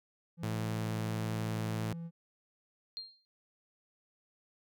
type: tone with pitch glide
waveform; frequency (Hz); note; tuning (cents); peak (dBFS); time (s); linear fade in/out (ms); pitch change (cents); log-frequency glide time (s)
triangle; 168.7 to 167.53; E3 to E3; +40 to +28; -37; 0.37-2.11; 50; -12; 1.12-1.87
type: tone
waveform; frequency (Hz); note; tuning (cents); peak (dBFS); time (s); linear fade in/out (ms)
sawtooth; 110; A2; 0; -30; 0.43-1.93; 5
type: tone with exponential decay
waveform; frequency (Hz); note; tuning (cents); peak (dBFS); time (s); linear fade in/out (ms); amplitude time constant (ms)
sine; 4199; C8; +5; -36; 2.97-3.25; 0; 59
effects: none